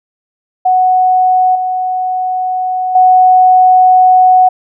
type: tone with level steps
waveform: sine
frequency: 740 Hz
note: F#5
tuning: in tune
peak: -6 / -12 / -3 dBFS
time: 0.65-4.49 s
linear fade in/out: 10 ms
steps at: 1.55 / 2.95 s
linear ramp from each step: 5 ms
effects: none